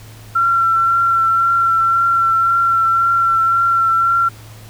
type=tone with vibrato; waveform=sine; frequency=1358 Hz; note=F6; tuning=49 cents flat; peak=-11 dBFS; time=0.35-4.29 s; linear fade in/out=10 ms; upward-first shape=triangle; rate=1.9 Hz; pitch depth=19 cents each way; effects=added 109 Hz sine -36 dBFS peak until 4.69 s + pink hiss -42 dBFS RMS until 4.69 s